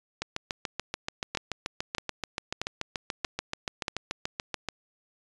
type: two click trains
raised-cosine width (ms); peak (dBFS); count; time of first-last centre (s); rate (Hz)
0.2; -13 / -12; 32 / 5; 0.22-4.687 / 1.35-3.882; 6.94 / 1.58
effects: resampled to 22050 Hz